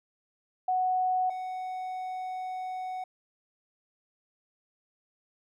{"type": "tone pair in turn", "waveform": ["sine", "triangle"], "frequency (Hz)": [740, 742.7], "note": ["F#5", "F#5"], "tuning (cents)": [0, 6], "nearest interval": "unison", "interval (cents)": 6, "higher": "second", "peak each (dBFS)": [-24, -31], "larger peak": "first", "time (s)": [[0.68, 1.3], [1.3, 3.04]], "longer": "second", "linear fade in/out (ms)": 5, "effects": []}